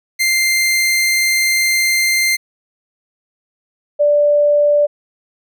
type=tone pair in turn; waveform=sawtooth / sine; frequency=2093 / 586.3 Hz; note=C7 / D5; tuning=0 / -3 cents; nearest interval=octave + minor seventh; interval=2203 cents; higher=first; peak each=-9 dBFS; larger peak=neither; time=0.19-2.37 / 3.99-4.87 s; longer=first; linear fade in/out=20 ms; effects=none